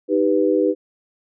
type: chord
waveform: sine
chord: Eb augmented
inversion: none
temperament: equal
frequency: 311.1 / 392 / 493.9 Hz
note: Eb4 / G4 / B4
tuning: 0 / 0 / 0 cents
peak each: -19 dBFS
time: 0.08-0.75 s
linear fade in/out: 50 ms
effects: none